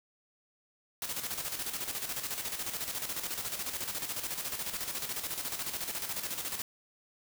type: noise with tremolo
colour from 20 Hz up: white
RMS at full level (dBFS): -35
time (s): 1.02-6.62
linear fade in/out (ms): 2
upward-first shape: square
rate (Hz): 14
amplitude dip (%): 55
effects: none